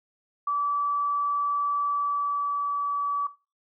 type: tone with pitch glide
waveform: sine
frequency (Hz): 1154 to 1146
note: D6 to D6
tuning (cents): -31 to -43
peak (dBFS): -23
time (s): 0.47-3.27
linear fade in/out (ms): 5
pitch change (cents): -12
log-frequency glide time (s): 1.83-3.1
effects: noise-tail reverb RT60 0.3 s tail -18 dB re dry